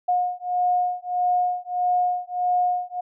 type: beating tone pair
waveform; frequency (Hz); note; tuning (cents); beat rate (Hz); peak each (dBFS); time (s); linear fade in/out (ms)
sine; 719 / 720.6; F#5 / F#5; -50 / -46; 1.6; -23; 0.08-3.01; 10
effects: none